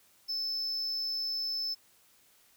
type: tone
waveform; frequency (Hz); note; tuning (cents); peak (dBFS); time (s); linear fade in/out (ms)
triangle; 5260; E8; -5; -30; 0.28-1.75; 20
effects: white hiss -64 dBFS RMS until 2.56 s